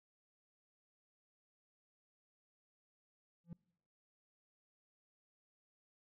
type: tone with exponential growth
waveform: triangle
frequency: 170 Hz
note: F3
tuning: 46 cents flat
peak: -38 dBFS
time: 3.44-3.53 s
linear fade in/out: 2 ms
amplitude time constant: 18 ms
effects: noise-tail reverb RT60 0.9 s tail -26 dB re dry + tanh soft clip ceiling -36 dBFS